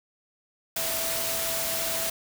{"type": "tone in noise", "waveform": "sine", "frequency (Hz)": 659.3, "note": "E5", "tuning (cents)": 0, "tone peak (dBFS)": -35, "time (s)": [0.76, 2.1], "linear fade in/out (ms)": 5, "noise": "white", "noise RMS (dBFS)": -29, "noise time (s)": [0.76, 2.1], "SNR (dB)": -9, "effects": []}